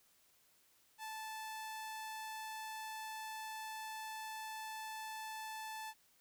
sawtooth tone, 875 Hz, A5, 10 cents flat, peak -40 dBFS, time 0.98-5.94 s, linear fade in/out 50 ms, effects white hiss -71 dBFS RMS until 6.2 s

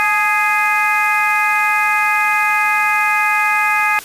harmonic tone with a mistuned harmonic, 415.3 Hz, G#4, in tune, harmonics 2 / 3 / 4 / 5 / 6, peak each -19 / -19 / -19 / -19 / -19 dBFS, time 0-3.99 s, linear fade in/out 0 ms, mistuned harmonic 2, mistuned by +49 cents, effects white hiss -34 dBFS RMS until 4.04 s + resampled to 32000 Hz

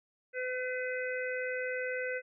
harmonic tone, 506 Hz, B4, 42 cents sharp, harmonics 1 / 3 / 4 / 5, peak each -35 / -38 / -40 / -44 dBFS, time 0.33-2.22 s, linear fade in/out 50 ms, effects none

